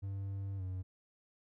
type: tone with pitch glide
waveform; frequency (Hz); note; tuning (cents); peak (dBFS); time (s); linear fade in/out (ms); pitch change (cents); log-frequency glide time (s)
triangle; 98.1 to 92.86; G2 to F#2; +2 to +7; -35; 0.02-0.83; 20; -95; 0.57-0.62
effects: none